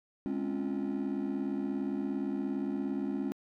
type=chord; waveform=triangle; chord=Db major seventh; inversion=second; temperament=just; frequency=207.9 / 259.9 / 277.2 / 346.5 Hz; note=Ab3 / C4 / Db4 / F4; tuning=+2 / -11 / 0 / -14 cents; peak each=-33 / -36 / -31 / -36 dBFS; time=0.26-3.32 s; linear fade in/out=0 ms; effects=tanh soft clip ceiling -25 dBFS